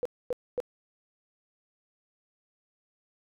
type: tone bursts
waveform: sine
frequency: 493.9 Hz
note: B4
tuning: in tune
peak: -26 dBFS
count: 3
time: 0.03-0.602 s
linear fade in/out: 0 ms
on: 24 ms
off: 250 ms
effects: none